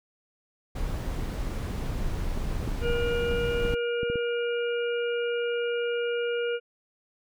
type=noise; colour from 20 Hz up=brown; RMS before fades=-30 dBFS; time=0.75-3.75 s; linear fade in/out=10 ms
type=clicks; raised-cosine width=3 ms; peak=-21 dBFS; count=9; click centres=2.375 / 2.628 / 2.677 / 2.901 / 3.651 / 3.738 / 4.032 / 4.1 / 4.157 s
type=harmonic tone; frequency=475.2 Hz; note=A#4; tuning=33 cents sharp; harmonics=1 / 3 / 5 / 6; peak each=-26 / -35 / -41 / -39 dBFS; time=2.81-6.6 s; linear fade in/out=50 ms
effects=none